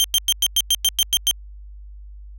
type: tone bursts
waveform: sawtooth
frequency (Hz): 3156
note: G7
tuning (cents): +11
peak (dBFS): -11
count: 10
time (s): 0-1.311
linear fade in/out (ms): 0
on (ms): 42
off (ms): 99
effects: added 50 Hz sine -36 dBFS peak until 2.38 s